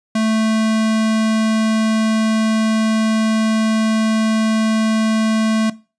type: tone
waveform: square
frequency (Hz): 220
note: A3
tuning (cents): 0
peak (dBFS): -15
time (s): 0.15-5.7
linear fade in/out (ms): 5
effects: noise-tail reverb RT60 0.3 s tail -18 dB re dry + resampled to 22050 Hz